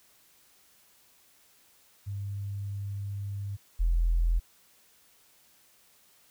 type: tone pair in turn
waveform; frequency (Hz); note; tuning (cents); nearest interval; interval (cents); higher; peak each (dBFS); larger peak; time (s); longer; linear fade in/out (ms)
sine; 100 / 42.04; G2 / E1; +35 / +35; octave + minor third; 1500; first; -32 / -21; second; 2.06-3.57 / 3.79-4.4; first; 20
effects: tanh soft clip ceiling -17 dBFS + white hiss -62 dBFS RMS until 6.3 s